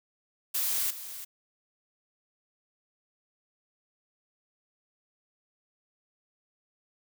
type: noise with echo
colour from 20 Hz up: blue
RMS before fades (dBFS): -29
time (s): 0.54-0.91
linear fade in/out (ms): 10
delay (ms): 340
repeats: 1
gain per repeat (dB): -12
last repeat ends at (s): 1.25
effects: none